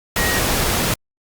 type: tone in noise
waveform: sine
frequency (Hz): 1887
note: A#6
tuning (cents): +21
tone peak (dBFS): -22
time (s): 0.17-0.39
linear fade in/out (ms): 2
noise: pink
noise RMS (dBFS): -19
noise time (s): 0.16-0.94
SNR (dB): -6
effects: Opus 48 kbps